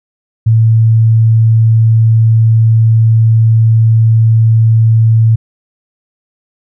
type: tone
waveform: sine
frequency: 112.5 Hz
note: A2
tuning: 39 cents sharp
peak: -4 dBFS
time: 0.46-5.36 s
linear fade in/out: 10 ms
effects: none